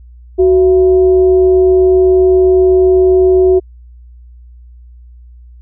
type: tone with frequency modulation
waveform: sine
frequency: 371.8 Hz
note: F#4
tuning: 8 cents sharp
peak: -5 dBFS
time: 0.38-3.6 s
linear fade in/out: 20 ms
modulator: 304 Hz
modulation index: 0.32
effects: added 60 Hz sine -34 dBFS peak until 5.61 s